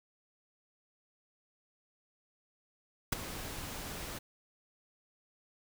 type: noise with ADSR envelope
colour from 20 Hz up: pink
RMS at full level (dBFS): -28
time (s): 3.12-4.19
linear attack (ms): 8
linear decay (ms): 12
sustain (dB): -14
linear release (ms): 14
effects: none